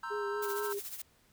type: chord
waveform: triangle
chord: C dominant seventh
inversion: third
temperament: equal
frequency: 932.3 / 1046.5 / 1318.5 / 1568 Hz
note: Bb5 / C6 / E6 / G6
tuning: 0 / 0 / 0 / 0 cents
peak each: -40 / -44 / -39 / -41 dBFS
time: 0.03-0.73 s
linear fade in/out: 5 ms
type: tone with vibrato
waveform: sine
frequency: 409.9 Hz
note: G#4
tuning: 23 cents flat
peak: -34 dBFS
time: 0.1-0.8 s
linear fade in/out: 20 ms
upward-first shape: sine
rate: 4.2 Hz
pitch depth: 30 cents each way
type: noise with tremolo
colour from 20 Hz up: blue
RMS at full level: -40 dBFS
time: 0.42-1.02 s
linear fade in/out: 5 ms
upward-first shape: sine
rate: 14 Hz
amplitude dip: 65%
effects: pink hiss -67 dBFS RMS until 1.32 s